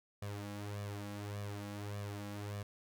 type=tone with flanger; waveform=sawtooth; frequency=102.4 Hz; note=G#2; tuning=24 cents flat; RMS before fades=-43 dBFS; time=0.22-2.63 s; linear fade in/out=5 ms; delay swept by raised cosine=1.7 to 3.7 ms; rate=1.7 Hz; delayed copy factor=+0.7; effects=none